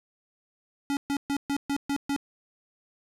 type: tone bursts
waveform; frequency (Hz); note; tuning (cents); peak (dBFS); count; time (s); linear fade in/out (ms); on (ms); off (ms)
square; 281.1; C#4; +24; -26; 7; 0.9-2.163; 0; 69; 130
effects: low-pass 12000 Hz 12 dB/octave + 11-bit